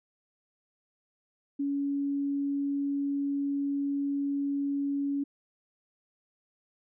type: tone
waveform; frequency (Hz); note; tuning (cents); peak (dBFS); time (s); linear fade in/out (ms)
sine; 281.3; C#4; +26; -27; 1.59-5.24; 10
effects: none